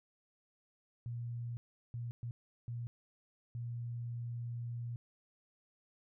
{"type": "tone bursts at uneven times", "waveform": "sine", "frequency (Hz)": 118.8, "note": "A#2", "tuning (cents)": 33, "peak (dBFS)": -38, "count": 5, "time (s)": [[1.06, 1.57], [1.94, 2.11], [2.23, 2.31], [2.68, 2.87], [3.55, 4.96]], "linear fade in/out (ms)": 0, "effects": []}